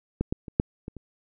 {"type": "clicks", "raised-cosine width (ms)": 3, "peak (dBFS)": [-12, -13, -25, -6, -22, -27], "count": 6, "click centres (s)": [0.21, 0.325, 0.482, 0.599, 0.881, 0.967], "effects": []}